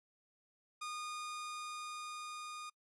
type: tone with level ramp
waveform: sawtooth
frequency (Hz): 1224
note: D#6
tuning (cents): -29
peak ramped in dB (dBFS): -37 to -41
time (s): 0.81-2.7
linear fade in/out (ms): 10
effects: noise-tail reverb RT60 0.1 s tail -24 dB re dry + resampled to 24000 Hz